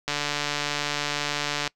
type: click train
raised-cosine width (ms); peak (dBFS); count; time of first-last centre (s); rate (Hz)
0.2; -9; 234; 0.08-1.676; 146
effects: noise-tail reverb RT60 0.1 s tail -23 dB re dry